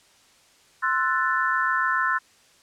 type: chord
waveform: sine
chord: F# half-diminished seventh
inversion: second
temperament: equal with one note detuned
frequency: 1046.5 / 1333.1 / 1480 / 1760 Hz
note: C6 / E6 / F#6 / A6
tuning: 0 / +19 / 0 / 0 cents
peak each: -26 dBFS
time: 0.82-2.19 s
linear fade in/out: 20 ms
effects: white hiss -57 dBFS RMS until 2.62 s + low-pass 8000 Hz 12 dB/octave